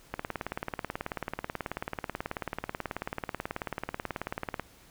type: click train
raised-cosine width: 0.5 ms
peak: -17 dBFS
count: 83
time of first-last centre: 0.14-4.597 s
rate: 18.4 Hz
effects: pink hiss -57 dBFS RMS until 4.9 s